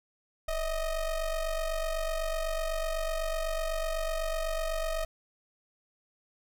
square ring-modulated tone, 310 Hz, D#4, 6 cents flat, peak -27 dBFS, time 0.48-5.05 s, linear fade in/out 5 ms, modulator 334 Hz, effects none

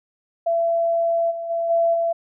sine tone with level steps, 672 Hz, E5, 33 cents sharp, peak -17 / -26 / -20 / -15 / -18 dBFS, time 0.46-2.13 s, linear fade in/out 10 ms, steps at 1.3 / 1.49 / 1.69 / 1.93 s, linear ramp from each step 20 ms, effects none

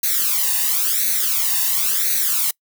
blue noise with flanger, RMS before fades -19 dBFS, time 0.03-2.51 s, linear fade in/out 5 ms, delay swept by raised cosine 0.48 to 1.1 ms, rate 0.96 Hz, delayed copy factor +0.9, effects noise-tail reverb RT60 0.1 s tail -25 dB re dry

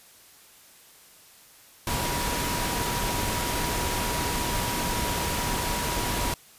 sine tone in noise, 963 Hz, B5, 44 cents flat, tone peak -33 dBFS, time 1.87-6.34 s, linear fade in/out 2 ms, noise pink, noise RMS -28 dBFS, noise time 1.87-6.34 s, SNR -8 dB, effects white hiss -53 dBFS RMS until 6.58 s + resampled to 32000 Hz

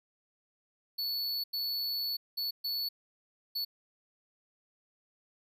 square tone bursts at uneven times, 4435 Hz, C#8, in tune, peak -32 dBFS, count 5, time 0.98-1.44 / 1.53-2.17 / 2.37-2.51 / 2.64-2.89 / 3.55-3.65 s, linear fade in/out 10 ms, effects none

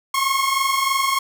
sawtooth tone pair together, 1073 / 1096.2 Hz, C6 / C#6, +43 / -20 cents, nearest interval unison, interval 37 cents, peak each -17 dBFS, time 0.14-1.19 s, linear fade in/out 5 ms, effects none

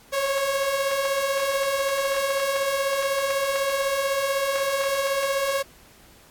sawtooth beating tone pair, 536 / 552 Hz, C5 / C#5, +42 / -7 cents, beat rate 16 Hz, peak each -26 / -19 dBFS, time 0.12-5.63 s, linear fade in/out 20 ms, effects pink hiss -52 dBFS RMS until 6.3 s + AAC 64 kbps

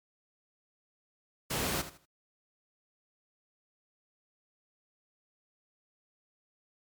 pink noise with echo, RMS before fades -32 dBFS, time 1.5-1.82 s, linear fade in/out 10 ms, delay 79 ms, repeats 3, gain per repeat -12 dB, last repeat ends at 2.057 s, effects high-pass 60 Hz 12 dB/octave + MP3 96 kbps

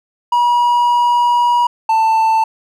triangle tone pair in turn, 963 / 888.6 Hz, B5 / A5, -44 / +17 cents, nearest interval minor second, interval 139 cents, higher first, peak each -8 dBFS, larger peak neither, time 0.32-1.67 / 1.89-2.44 s, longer first, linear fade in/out 5 ms, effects none

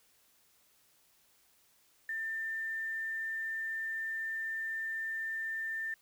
sine tone with quantisation, 1792 Hz, A6, 31 cents sharp, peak -34 dBFS, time 2.09-5.94 s, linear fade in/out 2 ms, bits 10, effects white hiss -68 dBFS RMS until 6.01 s

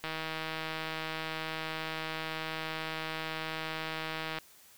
click train, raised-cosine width 0.3 ms, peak -20 dBFS, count 692, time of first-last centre 0.04-4.386 s, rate 159 Hz, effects white hiss -58 dBFS RMS until 4.77 s

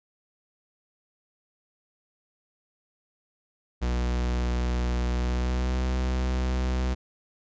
45% pulse tone with pitch glide, 61 to 63.26 Hz, B1 to B1, -21 to +42 cents, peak -24 dBFS, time 3.81-6.95 s, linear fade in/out 20 ms, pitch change +63 cents, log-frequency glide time 5.15-5.84 s, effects resampled to 16000 Hz

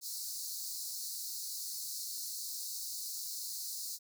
pink high-pass noise, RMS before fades -41 dBFS, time 0.01-3.99 s, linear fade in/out 50 ms, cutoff 4100 Hz, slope 96 dB/octave, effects none

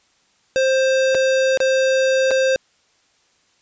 square tone with dropouts, 527 Hz, C5, 12 cents sharp, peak -15 dBFS, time 0.56-2.56 s, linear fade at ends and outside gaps 0 ms, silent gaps 1.147-1.151 / 1.574-1.603 / 2.308-2.313 s, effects white hiss -60 dBFS RMS until 3.61 s + resampled to 16000 Hz

